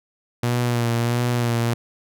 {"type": "tone with vibrato", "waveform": "sawtooth", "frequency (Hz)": 119.4, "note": "A#2", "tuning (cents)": 42, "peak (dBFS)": -15, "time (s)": [0.43, 1.74], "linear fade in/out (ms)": 5, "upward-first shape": "sine", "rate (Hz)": 1.5, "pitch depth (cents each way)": 34, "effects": []}